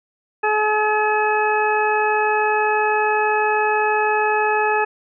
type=harmonic tone; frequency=426.1 Hz; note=G#4; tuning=44 cents sharp; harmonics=1 / 2 / 3 / 4 / 6; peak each=-21 / -19 / -26 / -23 / -26 dBFS; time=0.43-4.85 s; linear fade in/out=10 ms; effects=none